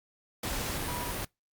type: tone in noise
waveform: sine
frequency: 973 Hz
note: B5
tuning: 26 cents flat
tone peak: -38 dBFS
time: 0.88-1.11 s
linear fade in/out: 5 ms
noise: pink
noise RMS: -34 dBFS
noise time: 0.43-1.25 s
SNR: -7 dB
effects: noise-tail reverb RT60 0.2 s tail -25 dB re dry + Opus 48 kbps